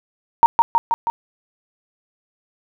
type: tone with echo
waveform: sine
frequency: 928 Hz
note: A#5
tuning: 8 cents flat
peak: -5 dBFS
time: 0.43-0.46 s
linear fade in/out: 0 ms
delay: 160 ms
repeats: 4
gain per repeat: -3 dB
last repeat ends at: 1.1 s
effects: none